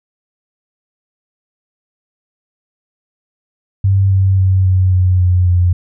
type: tone with pitch steps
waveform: sine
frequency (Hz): 97.3 / 95.85 / 94.42 / 93.01 / 91.63 / 90.26 / 88.92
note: G2 / G2 / F#2 / F#2 / F#2 / F#2 / F2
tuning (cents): -12 / -38 / +36 / +10 / -16 / -42 / +32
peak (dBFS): -8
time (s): 3.84-5.73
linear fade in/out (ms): 5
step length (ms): 270
effects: none